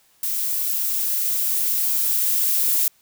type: noise with level ramp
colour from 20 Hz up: violet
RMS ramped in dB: -24 to -19 dBFS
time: 0.23-2.88 s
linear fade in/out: 2 ms
effects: white hiss -59 dBFS RMS until 3.01 s